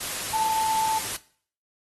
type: tone in noise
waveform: sine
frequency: 880 Hz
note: A5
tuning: in tune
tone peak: -22 dBFS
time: 0.33-0.99 s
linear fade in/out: 10 ms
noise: white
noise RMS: -31 dBFS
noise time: 0-1.17 s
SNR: +6 dB
effects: noise-tail reverb RT60 0.5 s tail -18 dB re dry + AAC 32 kbps